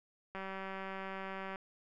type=click train; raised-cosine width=0.5 ms; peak=-28 dBFS; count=233; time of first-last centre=0.35-1.558 s; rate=192 Hz; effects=none